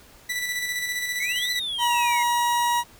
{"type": "tone with tremolo", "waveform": "sawtooth", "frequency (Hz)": 1972, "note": "B6", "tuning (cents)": -3, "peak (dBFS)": -21, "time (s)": [0.29, 1.6], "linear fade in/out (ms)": 10, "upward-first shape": "square", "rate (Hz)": 15, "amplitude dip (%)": 35}
{"type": "exponential two-way sweep", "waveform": "triangle", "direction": "up then down", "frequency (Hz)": [2093, 4071, 2093], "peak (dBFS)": -25, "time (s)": [1.2, 2.23], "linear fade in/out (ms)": 2, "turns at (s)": 1.51}
{"type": "tone", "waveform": "40% pulse", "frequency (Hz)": 956, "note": "A#5", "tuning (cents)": 43, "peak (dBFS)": -19, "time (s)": [1.78, 2.84], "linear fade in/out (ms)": 50}
{"effects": ["pink hiss -51 dBFS RMS until 2.99 s"]}